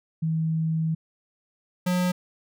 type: tone pair in turn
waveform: sine / square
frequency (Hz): 160.6 / 180.27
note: E3 / F#3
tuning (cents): -45 / -45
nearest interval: major second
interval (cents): 200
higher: second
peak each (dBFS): -22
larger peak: neither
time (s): 0.22-0.95 / 1.86-2.12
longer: first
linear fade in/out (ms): 10
effects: none